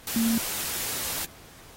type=tone in noise; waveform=sine; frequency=228.1 Hz; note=A#3; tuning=37 cents flat; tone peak=-21 dBFS; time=0.16-0.38 s; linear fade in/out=2 ms; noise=white; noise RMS=-31 dBFS; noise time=0.07-1.25 s; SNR=+7 dB; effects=pink hiss -50 dBFS RMS until 1.76 s + AAC 48 kbps